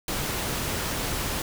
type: noise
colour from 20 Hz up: pink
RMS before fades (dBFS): -29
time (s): 0.08-1.42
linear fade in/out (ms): 2
effects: none